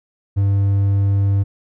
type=tone; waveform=triangle; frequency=99.2 Hz; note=G2; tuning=21 cents sharp; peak=-11 dBFS; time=0.36-1.44 s; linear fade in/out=20 ms; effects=none